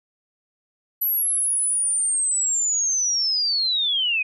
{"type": "linear sweep", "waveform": "sine", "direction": "down", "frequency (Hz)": [11880, 2456], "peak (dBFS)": -19, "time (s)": [1.01, 4.23], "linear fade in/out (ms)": 10, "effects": []}